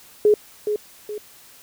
sine tone with echo, 420 Hz, G#4, 19 cents sharp, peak -11 dBFS, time 0.25-0.34 s, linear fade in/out 2 ms, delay 420 ms, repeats 2, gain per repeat -8 dB, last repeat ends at 1.18 s, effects white hiss -48 dBFS RMS until 1.62 s

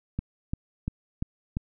click train, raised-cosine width 5 ms, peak -16 dBFS, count 5, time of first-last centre 0.19-1.569 s, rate 2.9 Hz, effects none

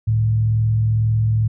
sine tone with frequency modulation, 110 Hz, A2, in tune, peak -14 dBFS, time 0.07-1.48 s, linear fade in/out 10 ms, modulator 42.1 Hz, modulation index 0.34, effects none

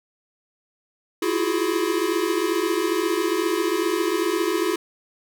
square tone cluster, 329 / 343.7 / 371.3 / 421.3 Hz, E4 / F4 / F#4 / G#4, -3 / -28 / +6 / +25 cents, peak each -27 dBFS, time 1.22-4.76 s, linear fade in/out 5 ms, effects none

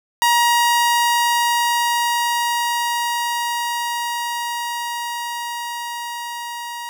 sawtooth tone with level ramp, 949 Hz, A#5, 31 cents sharp, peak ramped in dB -9 to -24 dBFS, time 0.22-6.89 s, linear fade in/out 0 ms, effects none

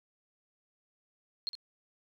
sine tone with echo, 4247 Hz, C8, 25 cents sharp, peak -31 dBFS, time 1.47-1.49 s, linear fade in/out 0 ms, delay 62 ms, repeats 1, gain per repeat -9 dB, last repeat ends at 1.552 s, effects none

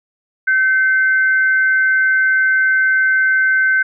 sine tone pair together, 1538.4 / 2093 Hz, G6 / C7, -33 / 0 cents, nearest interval perfect fourth, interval 533 cents, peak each -11 / -23 dBFS, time 0.47-3.83 s, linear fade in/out 10 ms, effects none

